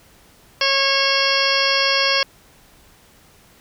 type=harmonic tone; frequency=547 Hz; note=C#5; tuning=23 cents flat; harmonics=1 / 2 / 3 / 4 / 5 / 6 / 8 / 9 / 10; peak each=-24 / -24 / -24 / -24 / -24 / -24 / -24 / -24 / -24 dBFS; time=0.61-2.23 s; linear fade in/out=2 ms; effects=pink hiss -51 dBFS RMS until 3.6 s